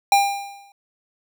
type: tone with exponential decay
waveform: square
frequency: 800 Hz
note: G5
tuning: 35 cents sharp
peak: -11 dBFS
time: 0.12-0.72 s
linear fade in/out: 2 ms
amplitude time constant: 130 ms
effects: none